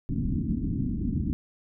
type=low-pass noise; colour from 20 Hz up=white; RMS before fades=-28 dBFS; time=0.09-1.33 s; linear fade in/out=0 ms; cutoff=280 Hz; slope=48 dB/octave; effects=none